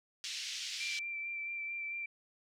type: band-pass noise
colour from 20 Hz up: white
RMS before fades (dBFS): -41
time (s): 0.24-0.99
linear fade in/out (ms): 0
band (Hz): 2300 to 5700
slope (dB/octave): 24
type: tone with vibrato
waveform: sine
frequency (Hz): 2349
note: D7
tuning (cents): 0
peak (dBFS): -37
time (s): 0.8-2.06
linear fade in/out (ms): 5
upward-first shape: sine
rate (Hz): 4.5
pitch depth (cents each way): 18
effects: none